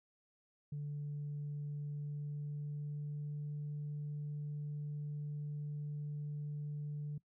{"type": "tone with pitch glide", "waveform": "sine", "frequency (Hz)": [146.1, 147.46], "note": ["D3", "D3"], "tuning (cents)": [-9, 7], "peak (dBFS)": -37, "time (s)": [0.72, 7.18], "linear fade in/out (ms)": 5, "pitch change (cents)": 16, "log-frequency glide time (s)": [1.88, 3.49], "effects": ["noise-tail reverb RT60 0.1 s tail -21 dB re dry", "tanh soft clip ceiling -36 dBFS"]}